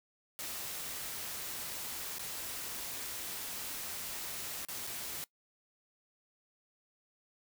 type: noise with dropouts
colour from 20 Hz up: white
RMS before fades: -41 dBFS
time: 0.39-5.24 s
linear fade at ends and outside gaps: 0 ms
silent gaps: 2.184-2.194 / 4.65-4.685 / 4.868-4.872 s
effects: noise-tail reverb RT60 0.1 s tail -21 dB re dry